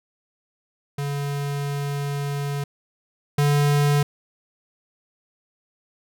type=tone pair in turn; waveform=square; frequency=142.3 / 144.87 Hz; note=C#3 / D3; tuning=+46 / -23 cents; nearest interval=unison; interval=31 cents; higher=second; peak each=-25 / -17 dBFS; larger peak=second; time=0.98-2.64 / 3.38-4.03 s; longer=first; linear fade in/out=5 ms; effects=none